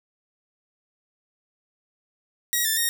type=tone with pitch steps; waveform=5% pulse; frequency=1903 / 1772 / 1858 Hz; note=A#6 / A6 / A#6; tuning=+35 / +12 / -6 cents; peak=-11 dBFS; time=2.53-2.89 s; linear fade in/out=0 ms; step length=120 ms; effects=none